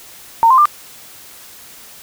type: tone with pitch steps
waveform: sine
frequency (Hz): 914 / 1043.9 / 1192.2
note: A#5 / C6 / D6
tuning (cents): -34 / -4 / +26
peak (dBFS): -6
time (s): 0.43-0.655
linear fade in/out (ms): 0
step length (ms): 75
effects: white hiss -39 dBFS RMS until 2.02 s